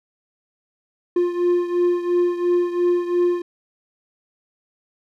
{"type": "beating tone pair", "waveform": "triangle", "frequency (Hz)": [351.5, 354.4], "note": ["F4", "F4"], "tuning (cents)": [11, 25], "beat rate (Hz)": 2.9, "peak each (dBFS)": [-16, -21], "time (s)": [1.16, 3.42], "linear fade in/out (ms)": 5, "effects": []}